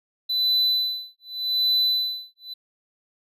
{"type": "tone with tremolo", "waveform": "triangle", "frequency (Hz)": 4000, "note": "B7", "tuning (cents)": 21, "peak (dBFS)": -16, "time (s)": [0.29, 2.54], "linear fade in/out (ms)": 10, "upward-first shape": "sine", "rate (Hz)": 0.85, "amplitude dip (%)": 100, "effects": ["resampled to 32000 Hz"]}